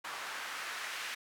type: noise with band-pass filter sweep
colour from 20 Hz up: white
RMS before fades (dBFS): -41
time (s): 0.04-1.15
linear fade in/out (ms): 10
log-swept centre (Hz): 1200 to 1900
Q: 1.3
effects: none